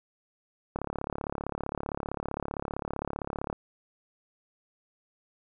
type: click train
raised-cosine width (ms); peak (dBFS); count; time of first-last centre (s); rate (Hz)
1; -18; 99; 0.76-3.528; 35.4
effects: none